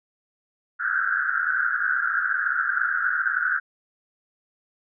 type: band-pass noise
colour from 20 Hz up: pink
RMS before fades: -24 dBFS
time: 0.79-3.6 s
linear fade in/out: 20 ms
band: 1400 to 1600 Hz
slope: 96 dB/octave
effects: none